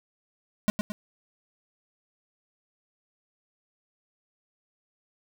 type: tone with echo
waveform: square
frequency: 209.7 Hz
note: G#3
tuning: 17 cents sharp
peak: -20 dBFS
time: 0.68-0.7 s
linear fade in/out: 0 ms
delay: 110 ms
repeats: 2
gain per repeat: -6 dB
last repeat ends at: 0.92 s
effects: none